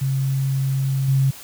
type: tone with level steps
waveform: sine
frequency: 134.9 Hz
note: C#3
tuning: 47 cents flat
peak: -18 / -14 dBFS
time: 0.01-1.31 s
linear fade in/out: 10 ms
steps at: 1.08 s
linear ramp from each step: 5 ms
effects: white hiss -40 dBFS RMS until 1.43 s